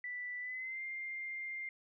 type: tone with pitch glide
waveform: sine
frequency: 1975.5 to 2105 Hz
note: B6 to C7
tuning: 0 to +10 cents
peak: -39 dBFS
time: 0.04-1.69 s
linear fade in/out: 2 ms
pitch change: +110 cents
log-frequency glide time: 0.4-0.82 s
effects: none